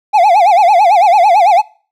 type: tone with vibrato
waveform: triangle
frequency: 764 Hz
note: G5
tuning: 45 cents flat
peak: -3 dBFS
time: 0.13-1.62 s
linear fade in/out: 20 ms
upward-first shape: sine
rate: 9 Hz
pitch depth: 210 cents each way
effects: noise-tail reverb RT60 0.4 s tail -23 dB re dry